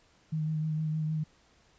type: tone with vibrato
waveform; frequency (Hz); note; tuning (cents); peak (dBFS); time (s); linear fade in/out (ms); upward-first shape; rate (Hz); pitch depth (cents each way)
sine; 155.8; D#3; +3; -28; 0.32-1.24; 10; sine; 6.5; 21
effects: pink hiss -64 dBFS RMS until 1.78 s + resampled to 16000 Hz